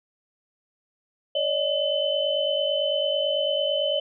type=tone cluster; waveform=sine; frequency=565 / 614 / 3036 Hz; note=C#5 / D#5 / F#7; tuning=+33 / -23 / +44 cents; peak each=-26 dBFS; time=1.35-4 s; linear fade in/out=5 ms; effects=none